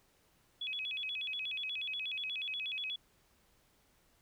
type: tone with vibrato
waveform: sine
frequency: 2933 Hz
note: F#7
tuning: 16 cents flat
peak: -36 dBFS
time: 0.61-2.96 s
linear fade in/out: 5 ms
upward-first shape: square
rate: 8.3 Hz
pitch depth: 250 cents each way
effects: pink hiss -70 dBFS RMS until 4.21 s